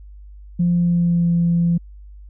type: tone with pitch glide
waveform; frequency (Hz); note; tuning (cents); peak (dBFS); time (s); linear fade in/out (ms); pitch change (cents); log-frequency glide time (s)
sine; 174.2 to 170.71; F3 to F3; -4 to -39; -13; 0.59-1.78; 10; -35; 0.7-1.33
effects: tanh soft clip ceiling -9 dBFS + added 50 Hz sine -37 dBFS peak until 2.29 s